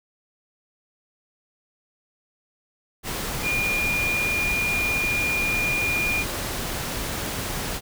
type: tone in noise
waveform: sine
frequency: 2421 Hz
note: D#7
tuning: 48 cents flat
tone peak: -22 dBFS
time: 3.42-6.25 s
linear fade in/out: 50 ms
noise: pink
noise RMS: -29 dBFS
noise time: 3.03-7.81 s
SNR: +4 dB
effects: none